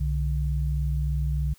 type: tone pair together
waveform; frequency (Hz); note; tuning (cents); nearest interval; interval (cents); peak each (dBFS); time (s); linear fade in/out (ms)
sine; 63.65 / 146.83; C2 / D3; -47 / 0; octave + major second; 1447; -24 / -28; 0-1.54; 10
effects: white hiss -58 dBFS RMS until 1.58 s